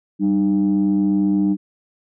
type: tone pair together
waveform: sine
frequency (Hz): 194.34 / 302.9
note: G3 / D#4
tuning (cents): -15 / -46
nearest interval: minor sixth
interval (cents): 769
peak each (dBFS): -16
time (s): 0.19-1.57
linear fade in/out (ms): 50
effects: tanh soft clip ceiling -10 dBFS